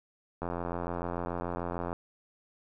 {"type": "click train", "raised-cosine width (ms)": 1, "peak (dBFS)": -20, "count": 132, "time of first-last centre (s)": [0.42, 1.929], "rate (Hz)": 86.8, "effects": []}